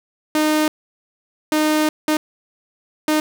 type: tone bursts at uneven times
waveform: sawtooth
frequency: 307.1 Hz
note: D#4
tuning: 23 cents flat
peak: -11 dBFS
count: 4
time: 0.35-0.68 / 1.52-1.89 / 2.08-2.17 / 3.08-3.2 s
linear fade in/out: 2 ms
effects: none